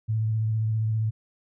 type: tone with vibrato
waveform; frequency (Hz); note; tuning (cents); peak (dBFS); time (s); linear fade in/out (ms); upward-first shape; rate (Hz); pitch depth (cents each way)
sine; 110; A2; 0; -22; 0.08-1.11; 20; sine; 15; 26
effects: none